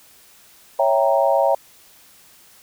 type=chord; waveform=sine; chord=C# diminished seventh; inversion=none; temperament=equal; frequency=554.4 / 659.3 / 784 / 932.3 Hz; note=C#5 / E5 / G5 / Bb5; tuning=0 / 0 / 0 / 0 cents; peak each=-18 / -19 / -21 / -22 dBFS; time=0.79-1.55 s; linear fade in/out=5 ms; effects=white hiss -50 dBFS RMS until 2.62 s